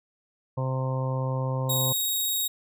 harmonic tone, 130.81 Hz, C3, in tune, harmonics 1 / 2 / 3 / 4 / 5 / 6 / 7 / 8, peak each -26 / -39 / -42 / -33 / -43 / -46 / -38 / -39 dBFS, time 0.57-1.93 s, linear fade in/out 10 ms
10% pulse tone, 3775 Hz, A#7, 21 cents sharp, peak -17 dBFS, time 1.69-2.48 s, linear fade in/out 10 ms
effects none

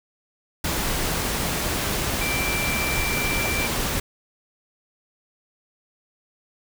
sine tone in noise, 2349 Hz, D7, in tune, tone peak -26 dBFS, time 2.21-3.67 s, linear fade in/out 5 ms, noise pink, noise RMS -25 dBFS, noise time 0.64-4 s, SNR -4 dB, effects none

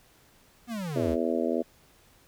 square linear sweep, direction down, 246.9 to 55 Hz, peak -32 dBFS, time 0.67-1.17 s, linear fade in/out 50 ms
harmonic tone, 82.41 Hz, E2, in tune, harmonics 3 / 4 / 5 / 6 / 7 / 8, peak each -30 / -31 / -32 / -33 / -33 / -34 dBFS, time 0.95-1.63 s, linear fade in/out 20 ms
effects pink hiss -60 dBFS RMS until 2.27 s

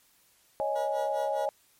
sine chord, C# suspended second, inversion none, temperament equal, 554.4 / 622.3 / 830.6 Hz, C#5 / D#5 / G#5, 0 / 0 / 0 cents, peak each -31 / -31 / -31 dBFS, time 0.6-1.49 s, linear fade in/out 0 ms
20% pulse tone with tremolo, 481.5 Hz, B4, 44 cents flat, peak -33 dBFS, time 0.75-1.46 s, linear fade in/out 10 ms, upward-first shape sine, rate 4.9 Hz, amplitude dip 90%
effects white hiss -64 dBFS RMS until 1.79 s + MP3 64 kbps

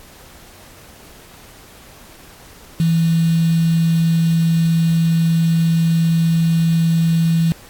sine tone with quantisation, 164.81 Hz, E3, in tune, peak -12 dBFS, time 2.8-7.52 s, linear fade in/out 0 ms, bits 5, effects pink hiss -43 dBFS RMS until 7.69 s + AAC 64 kbps

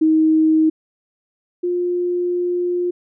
sine tone pair in turn, 315.6 / 354.2 Hz, D#4 / F4, +25 / +24 cents, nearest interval major second, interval 199 cents, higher second, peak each -11 / -17 dBFS, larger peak first, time 0.01-0.7 / 1.63-2.91 s, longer second, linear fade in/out 10 ms, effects none

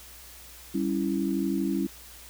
sine chord, C# diminished, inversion second, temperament equal, 196 / 277.2 / 329.6 Hz, G3 / C#4 / E4, 0 / 0 / 0 cents, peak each -29 dBFS, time 0.74-1.87 s, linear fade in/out 10 ms, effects added 60 Hz sine -52 dBFS peak until 2.29 s + white hiss -48 dBFS RMS until 2.29 s

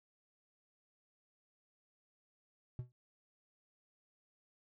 triangle tone with exponential decay, 123.47 Hz, B2, in tune, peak -33 dBFS, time 2.79-2.92 s, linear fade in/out 0 ms, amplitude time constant 27 ms, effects none

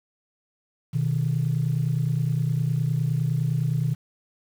sine tone pair together, 125.82 / 155.56 Hz, B2 / D#3, +33 / 0 cents, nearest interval major third, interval 367 cents, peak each -23 dBFS, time 0.93-3.95 s, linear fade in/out 20 ms, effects tanh soft clip ceiling -15 dBFS + 8-bit

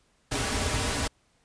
pink noise with comb filter, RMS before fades -28 dBFS, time 0.31-1.08 s, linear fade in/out 10 ms, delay 5.7 ms, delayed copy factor -0.6, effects pink hiss -67 dBFS RMS until 1.44 s + resampled to 22050 Hz

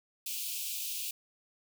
white high-pass noise, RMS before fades -37 dBFS, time 0.26-1.11 s, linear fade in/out 5 ms, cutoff 2400 Hz, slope 96 dB/octave, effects none

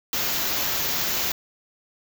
white band-stop noise, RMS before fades -25 dBFS, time 0.13-1.32 s, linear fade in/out 2 ms, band 7200 to 12000 Hz, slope 96 dB/octave, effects none

